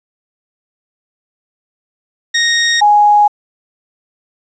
20% pulse / sine tone pair in turn, 1864.7 / 830.6 Hz, A#6 / G#5, 0 / 0 cents, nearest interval octave + major second, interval 1400 cents, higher first, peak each -5 dBFS, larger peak neither, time 2.34-2.81 / 2.81-3.28 s, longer neither, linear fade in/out 10 ms, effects resampled to 16000 Hz + 7-bit

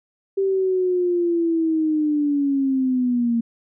sine linear sweep, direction down, 392 to 229.8 Hz, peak -17 dBFS, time 0.37-3.41 s, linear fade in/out 10 ms, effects none

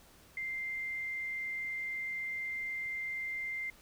sine tone, 2092 Hz, C7, 1 cent flat, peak -35 dBFS, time 0.37-3.7 s, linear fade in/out 2 ms, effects pink hiss -60 dBFS RMS until 3.81 s

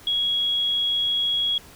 sine tone, 3322 Hz, G#7, in tune, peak -20 dBFS, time 0.07-1.58 s, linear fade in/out 2 ms, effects pink hiss -47 dBFS RMS until 1.75 s

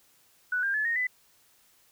sine tone with pitch steps, 1482 / 1597.6 / 1722.2 / 1856.4 / 2001 Hz, F#6 / G6 / A6 / A#6 / B6, +2 / +32 / -38 / -8 / +22 cents, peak -25 dBFS, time 0.52-1.07 s, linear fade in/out 5 ms, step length 110 ms, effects white hiss -63 dBFS RMS until 1.91 s

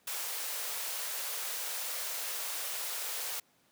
white high-pass noise, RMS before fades -37 dBFS, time 0.07-3.4 s, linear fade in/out 5 ms, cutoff 440 Hz, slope 48 dB/octave, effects pink hiss -68 dBFS RMS until 3.71 s + high-pass 150 Hz 12 dB/octave

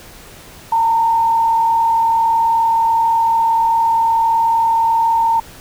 sine tone with frequency modulation, 911 Hz, A#5, 40 cents flat, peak -11 dBFS, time 0.72-5.4 s, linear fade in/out 5 ms, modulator 42.5 Hz, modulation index 0.37, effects pink hiss -39 dBFS RMS until 5.6 s

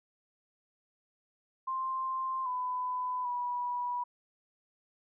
sine tone with pitch steps, 1049 / 1002 / 977 Hz, C6 / B5 / B5, +4 / +25 / -19 cents, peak -31 dBFS, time 1.67-4.04 s, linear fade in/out 10 ms, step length 790 ms, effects none

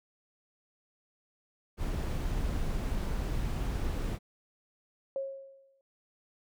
brown noise, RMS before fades -32 dBFS, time 1.77-4.19 s, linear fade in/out 50 ms
sine tone with exponential decay, 543 Hz, C#5, 36 cents flat, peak -29 dBFS, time 5.16-5.81 s, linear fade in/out 1 ms, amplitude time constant 140 ms
effects none

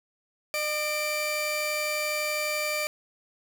sawtooth tone pair together, 605.2 / 2349 Hz, D#5 / D7, -48 / 0 cents, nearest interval octave + major seventh, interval 2348 cents, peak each -26 dBFS, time 0.54-2.87 s, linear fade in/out 0 ms, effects none

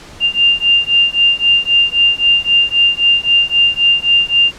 sine beating tone pair, 2794 / 2797.8 Hz, F7 / F7, 0 / +2 cents, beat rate 3.8 Hz, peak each -12 dBFS, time 0.2-4.52 s, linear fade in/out 50 ms, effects pink hiss -36 dBFS RMS until 4.58 s + low-pass 7000 Hz 12 dB/octave

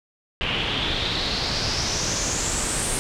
pink noise with low-pass filter sweep, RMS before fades -25 dBFS, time 0.41-2.99 s, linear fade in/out 0 ms, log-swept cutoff 2800 to 9300 Hz, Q 4.9, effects none

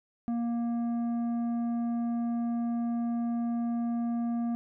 sine tone with tanh clipping, 235 Hz, A#3, 14 cents sharp, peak -29 dBFS, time 0.28-4.55 s, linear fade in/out 0 ms, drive 8 dB, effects none

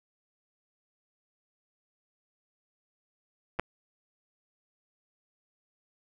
clicks, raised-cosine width 0.5 ms, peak -22 / -12 dBFS, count 2, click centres 3.59 / 3.596 s, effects none

